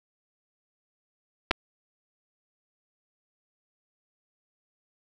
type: clicks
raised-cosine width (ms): 0.3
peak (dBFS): -7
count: 2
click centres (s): 1.51 / 1.513
effects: none